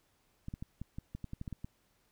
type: clicks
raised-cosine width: 5 ms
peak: -28 dBFS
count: 12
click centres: 0.484 / 0.539 / 0.625 / 0.816 / 0.985 / 1.15 / 1.243 / 1.334 / 1.414 / 1.478 / 1.527 / 1.645 s
effects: pink hiss -73 dBFS RMS until 2.11 s